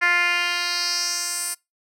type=tone with band-pass filter sweep; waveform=10% pulse; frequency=350 Hz; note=F4; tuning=4 cents sharp; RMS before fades=-23 dBFS; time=0.01-1.55 s; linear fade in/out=20 ms; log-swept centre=1900 to 9700 Hz; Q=2.7; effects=noise-tail reverb RT60 0.2 s tail -23 dB re dry